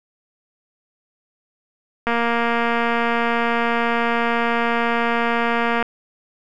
click train, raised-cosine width 0.5 ms, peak -6 dBFS, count 880, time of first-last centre 2.07-5.826 s, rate 234 Hz, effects none

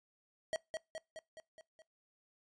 square tone with echo, 639 Hz, D#5, 46 cents sharp, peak -34 dBFS, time 0.53-0.56 s, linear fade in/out 0 ms, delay 210 ms, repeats 6, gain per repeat -4 dB, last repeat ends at 1.82 s, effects noise-tail reverb RT60 0.2 s tail -23 dB re dry + resampled to 22050 Hz

